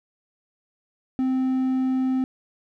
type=tone; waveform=triangle; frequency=260 Hz; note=C4; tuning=11 cents flat; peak=-18 dBFS; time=1.19-2.24 s; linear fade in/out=0 ms; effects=none